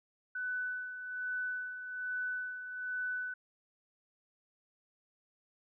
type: tone with tremolo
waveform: sine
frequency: 1497 Hz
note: F#6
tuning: 20 cents sharp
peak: -33 dBFS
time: 0.35-3.34 s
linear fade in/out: 5 ms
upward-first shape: sine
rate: 1.2 Hz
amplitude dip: 60%
effects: none